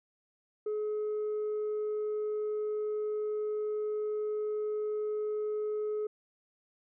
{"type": "tone with tanh clipping", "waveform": "sine", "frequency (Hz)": 424.4, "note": "G#4", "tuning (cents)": 38, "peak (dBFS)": -31, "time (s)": [0.66, 6.07], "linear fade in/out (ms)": 5, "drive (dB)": 1, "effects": []}